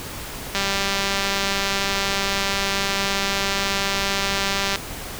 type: click train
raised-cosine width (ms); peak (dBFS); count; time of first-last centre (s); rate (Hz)
0.2; -5; 830; 0.55-4.758; 197
effects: pink hiss -33 dBFS RMS until 5.19 s